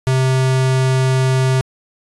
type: tone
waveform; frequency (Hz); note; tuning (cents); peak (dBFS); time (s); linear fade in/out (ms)
square; 130.81; C3; 0; -13; 0.07-1.61; 0
effects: resampled to 24000 Hz